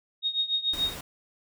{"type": "tone with tremolo", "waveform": "sine", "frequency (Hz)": 3729, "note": "A#7", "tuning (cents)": 0, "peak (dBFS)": -21, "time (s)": [0.22, 0.95], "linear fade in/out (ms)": 50, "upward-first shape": "triangle", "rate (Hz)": 6.9, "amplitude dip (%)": 90}
{"type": "noise", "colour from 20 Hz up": "pink", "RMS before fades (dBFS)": -39, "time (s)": [0.73, 1.01], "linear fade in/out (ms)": 5}
{"effects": []}